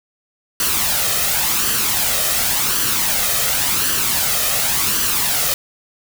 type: noise with flanger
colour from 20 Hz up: white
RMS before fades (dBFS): -18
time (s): 0.6-5.54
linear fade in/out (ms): 2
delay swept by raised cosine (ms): 0.66 to 1.62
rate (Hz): 0.91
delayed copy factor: +0.5
effects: none